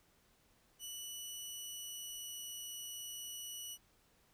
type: tone with pitch glide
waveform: 15% pulse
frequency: 2960 to 2941 Hz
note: F#7 to F#7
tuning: 0 to -11 cents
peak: -37 dBFS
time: 0.79-3.78 s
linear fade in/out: 50 ms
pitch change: -11 cents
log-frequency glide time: 0.93-2.52 s
effects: pink hiss -71 dBFS RMS until 4.33 s